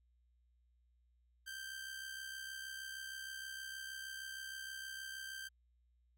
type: tone with amplitude modulation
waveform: sawtooth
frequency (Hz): 1568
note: G6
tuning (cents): 0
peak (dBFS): -39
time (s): 1.46-5.49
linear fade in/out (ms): 20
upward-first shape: sine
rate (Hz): 66.4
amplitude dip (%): 50
effects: added 60 Hz sine -70 dBFS peak until 6.17 s